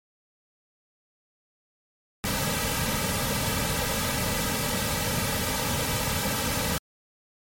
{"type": "noise with comb filter", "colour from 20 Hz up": "pink", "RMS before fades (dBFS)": -27, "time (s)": [2.24, 6.78], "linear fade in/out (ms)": 0, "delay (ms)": 2.8, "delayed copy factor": -0.8, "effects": ["MP3 64 kbps"]}